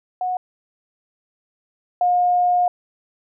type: tone pair in turn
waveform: sine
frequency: 732 / 714.9 Hz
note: F#5 / F5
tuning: -19 / +40 cents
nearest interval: unison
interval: 41 cents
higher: first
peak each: -20 / -14 dBFS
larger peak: second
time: 0.21-0.37 / 2.01-2.68 s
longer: second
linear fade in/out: 2 ms
effects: none